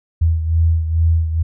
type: beating tone pair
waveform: sine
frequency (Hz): 81.5 / 83.8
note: E2 / E2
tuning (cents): -19 / +29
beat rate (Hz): 2.3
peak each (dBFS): -13 / -20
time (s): 0.21-1.43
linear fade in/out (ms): 10
effects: none